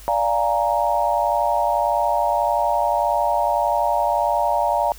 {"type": "chord", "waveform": "sine", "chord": "Bb dominant seventh", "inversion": "first", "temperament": "equal", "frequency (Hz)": [587.3, 698.5, 830.6, 932.3], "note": ["D5", "F5", "Ab5", "Bb5"], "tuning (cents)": [0, 0, 0, 0], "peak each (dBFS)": [-23, -22, -24, -21], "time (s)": [0.08, 4.92], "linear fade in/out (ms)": 0, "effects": ["added 50 Hz sine -40 dBFS peak until 4.98 s", "white hiss -45 dBFS RMS until 4.98 s"]}